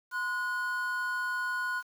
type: tone pair together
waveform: triangle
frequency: 1029.5 / 1456 Hz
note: C6 / F#6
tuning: -28 / -28 cents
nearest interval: tritone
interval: 600 cents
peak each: -34 / -29 dBFS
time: 0.11-1.83 s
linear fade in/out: 50 ms
effects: 9-bit